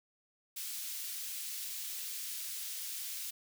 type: high-pass noise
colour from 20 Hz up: white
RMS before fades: -41 dBFS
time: 0.56-3.31 s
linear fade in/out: 10 ms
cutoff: 2800 Hz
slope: 12 dB/octave
effects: none